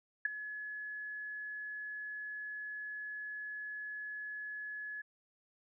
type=tone with ADSR envelope; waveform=sine; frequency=1700 Hz; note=G#6; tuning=40 cents sharp; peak=-25 dBFS; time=0.25-5.02 s; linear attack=5 ms; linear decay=11 ms; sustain=-15 dB; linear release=11 ms; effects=none